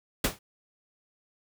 pink noise with exponential decay, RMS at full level -21 dBFS, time 0.24-0.39 s, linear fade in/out 5 ms, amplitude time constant 32 ms, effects none

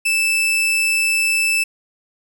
40% pulse tone, 2637 Hz, E7, in tune, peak -14 dBFS, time 0.05-1.64 s, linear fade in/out 10 ms, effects none

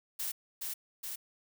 blue noise with echo, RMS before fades -36 dBFS, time 0.19-0.32 s, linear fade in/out 10 ms, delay 420 ms, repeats 2, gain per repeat -2 dB, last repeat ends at 1.16 s, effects none

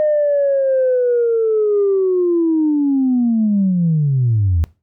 sine linear sweep, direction down, 613 to 77.2 Hz, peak -11 dBFS, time 0-4.64 s, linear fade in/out 0 ms, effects noise-tail reverb RT60 0.3 s tail -22 dB re dry + tanh soft clip ceiling -8 dBFS

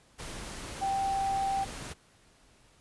sine tone in noise, 782 Hz, G5, 4 cents flat, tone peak -27 dBFS, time 0.81-1.65 s, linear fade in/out 20 ms, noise pink, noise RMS -41 dBFS, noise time 0.18-1.94 s, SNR +11 dB, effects pink hiss -62 dBFS RMS until 2.8 s + resampled to 24000 Hz

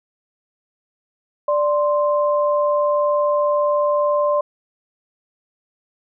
sine tone pair together, 588.4 / 1046.5 Hz, D5 / C6, +3 / 0 cents, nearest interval minor seventh, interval 997 cents, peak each -16 / -21 dBFS, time 1.48-4.41 s, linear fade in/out 5 ms, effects none

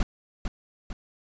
brown noise with echo, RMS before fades -22 dBFS, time 0-0.03 s, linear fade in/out 2 ms, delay 450 ms, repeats 2, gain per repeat -6 dB, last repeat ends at 0.93 s, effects resampled to 16000 Hz

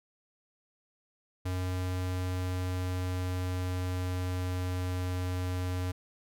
square tone with pitch glide, 91.6 to 90.91 Hz, F#2 to F#2, -17 to -30 cents, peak -31 dBFS, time 1.45-5.92 s, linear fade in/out 10 ms, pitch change -13 cents, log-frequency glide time 1.65-5.12 s, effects none

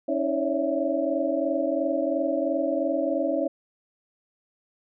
sine tone cluster, 277.2 / 319.8 / 549 / 572 / 660 Hz, C#4 / D#4 / C#5 / D5 / E5, 0 / +48 / -17 / -46 / +2 cents, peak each -29 dBFS, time 0.08-3.48 s, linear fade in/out 10 ms, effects none

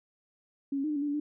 sine tone with pitch steps, 278.1 / 274.4 / 306.7 / 298.9 / 282.1 / 293.7 / 287.1 / 297.3 Hz, C#4 / C#4 / D#4 / D4 / C#4 / D4 / D4 / D4, +6 / -17 / -25 / +31 / +30 / 0 / -39 / +21 cents, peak -28 dBFS, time 0.72-1.2 s, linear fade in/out 5 ms, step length 60 ms, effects none

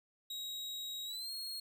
40% pulse tone with pitch glide, 3814 to 4281 Hz, A#7 to C8, +39 to +39 cents, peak -39 dBFS, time 0.3-1.6 s, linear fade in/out 5 ms, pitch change +200 cents, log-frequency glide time 1.05-1.32 s, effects 13-bit

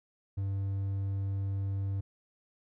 triangle tone, 98 Hz, G2, in tune, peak -28 dBFS, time 0.37-2.01 s, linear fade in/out 10 ms, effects none

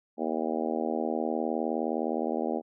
harmonic tone, 79.5 Hz, D#2, 38 cents sharp, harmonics 3 / 4 / 5 / 6 / 7 / 8 / 9 / 10, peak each -33 / -34 / -35 / -36 / -36 / -37 / -38 / -38 dBFS, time 0.17-2.62 s, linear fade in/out 50 ms, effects none

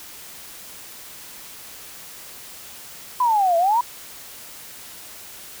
sine exponential two-way sweep, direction down then up, 1022 to 659.3 to 995 Hz, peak -15 dBFS, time 3.2-3.81 s, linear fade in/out 5 ms, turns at 3.57 s, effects white hiss -40 dBFS RMS until 5.6 s

